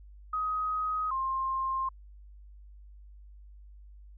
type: tone pair in turn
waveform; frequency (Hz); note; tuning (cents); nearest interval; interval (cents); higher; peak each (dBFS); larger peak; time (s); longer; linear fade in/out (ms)
sine; 1259 / 1058.7; D#6 / C6; +20 / +20; minor third; 300; first; -28; neither; 0.33-1.11 / 1.11-1.89; neither; 5
effects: added 50 Hz sine -48 dBFS peak until 4.17 s